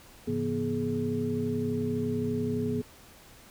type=tone cluster; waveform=sine; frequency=103.5 / 135.2 / 167 / 242.4 / 421.2 Hz; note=G#2 / C#3 / E3 / B3 / G#4; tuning=-5 / -43 / +23 / -32 / +24 cents; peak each=-36 / -37 / -38 / -30 / -32 dBFS; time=0.27-2.82 s; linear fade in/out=10 ms; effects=pink hiss -53 dBFS RMS until 3.5 s